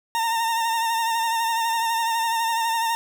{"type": "tone with vibrato", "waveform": "40% pulse", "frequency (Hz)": 914, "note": "A#5", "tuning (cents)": -34, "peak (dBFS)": -20, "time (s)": [0.15, 2.95], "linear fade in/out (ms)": 0, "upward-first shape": "sine", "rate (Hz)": 12, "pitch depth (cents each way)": 34, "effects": []}